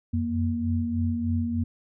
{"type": "tone cluster", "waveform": "sine", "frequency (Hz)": [89, 92.3, 235.3], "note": ["F2", "F#2", "A#3"], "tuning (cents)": [33, -4, 16], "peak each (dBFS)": [-28, -31, -26], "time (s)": [0.13, 1.64], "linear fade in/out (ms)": 10, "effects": []}